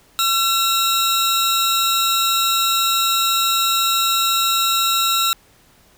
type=tone pair together; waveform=sawtooth; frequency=1350 / 3818 Hz; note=E6 / A#7; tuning=+41 / +41 cents; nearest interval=octave + tritone; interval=1800 cents; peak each=-15 dBFS; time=0.19-5.33 s; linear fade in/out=0 ms; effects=pink hiss -53 dBFS RMS until 5.97 s